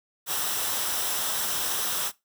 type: noise with comb filter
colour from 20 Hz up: white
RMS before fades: -28 dBFS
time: 0.26-2.12 s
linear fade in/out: 50 ms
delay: 0.44 ms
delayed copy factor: -0.5
effects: noise-tail reverb RT60 0.2 s tail -19 dB re dry